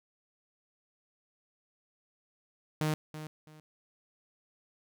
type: tone with echo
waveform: sawtooth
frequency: 154.2 Hz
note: D#3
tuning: 15 cents flat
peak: -24 dBFS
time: 2.81-2.94 s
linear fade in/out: 0 ms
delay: 330 ms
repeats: 2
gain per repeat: -12 dB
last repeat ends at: 3.6 s
effects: none